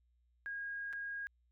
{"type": "tone with dropouts", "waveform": "sine", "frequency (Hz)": 1633, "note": "G#6", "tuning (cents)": -30, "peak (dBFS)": -39, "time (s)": [0.46, 1.27], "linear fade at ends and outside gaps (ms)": 0, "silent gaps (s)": [0.928, 0.933], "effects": ["added 60 Hz sine -70 dBFS peak until 1.51 s"]}